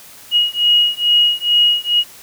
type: beating tone pair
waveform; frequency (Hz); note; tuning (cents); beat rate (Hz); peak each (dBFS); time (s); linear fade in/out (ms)
sine; 2889 / 2891.3; F#7 / F#7; -42 / -41; 2.3; -14; 0.31-2.04; 50
effects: white hiss -40 dBFS RMS until 2.22 s